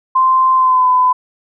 sine tone with pitch glide, 1041 to 1007.9 Hz, C6 to B5, -9 to +35 cents, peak -8 dBFS, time 0.15-1.13 s, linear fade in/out 10 ms, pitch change -56 cents, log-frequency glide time 0.55-0.88 s, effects none

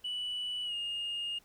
sine tone with pitch glide, 2960 to 2839 Hz, F#7 to F7, 0 to +28 cents, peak -32 dBFS, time 0.04-1.39 s, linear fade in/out 10 ms, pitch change -72 cents, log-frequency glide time 0.64-0.74 s, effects tanh soft clip ceiling -31 dBFS + pink hiss -65 dBFS RMS until 1.44 s

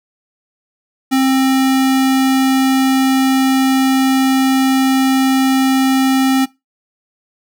square tone, 264.9 Hz, C4, 22 cents sharp, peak -11 dBFS, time 1.11-6.46 s, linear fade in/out 20 ms, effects noise-tail reverb RT60 0.2 s tail -19 dB re dry

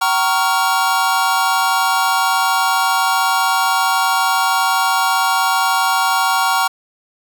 square chord, G half-diminished seventh, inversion none, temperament equal with one note detuned, 764.8 / 932.3 / 1108.7 / 1396.9 Hz, G5 / Bb5 / Db6 / F6, -43 / 0 / 0 / 0 cents, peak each -20 dBFS, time 0.01-6.68 s, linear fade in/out 10 ms, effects none

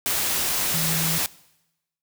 sine tone in noise, 162.2 Hz, E3, 28 cents flat, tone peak -27 dBFS, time 0.74-1.18 s, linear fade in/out 0 ms, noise white, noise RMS -24 dBFS, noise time 0.06-1.26 s, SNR -6 dB, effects noise-tail reverb RT60 0.9 s tail -21 dB re dry

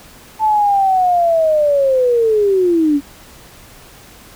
sine linear sweep, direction down, 880 to 277.2 Hz, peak -10 dBFS, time 0.39-3.01 s, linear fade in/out 50 ms, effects pink hiss -41 dBFS RMS until 4.35 s

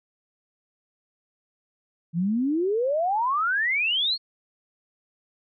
sine exponential sweep, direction up, 160 to 4421 Hz, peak -21 dBFS, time 2.13-4.18 s, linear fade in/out 50 ms, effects none

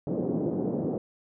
pink band-pass noise, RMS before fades -29 dBFS, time 0.07-0.98 s, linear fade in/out 2 ms, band 160 to 520 Hz, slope 24 dB/octave, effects none

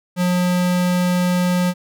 square tone, 179.3 Hz, F3, 46 cents sharp, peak -16 dBFS, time 0.16-1.74 s, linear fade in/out 50 ms, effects none

